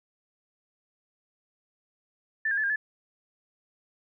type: tone with pitch steps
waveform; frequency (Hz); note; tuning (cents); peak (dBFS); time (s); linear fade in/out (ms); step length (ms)
sine; 1764 / 1617 / 1732 / 1611 / 1725; A6 / G#6 / A6 / G6 / A6; +4 / -47 / -28 / +47 / -35; -24; 2.45-2.76; 5; 62
effects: none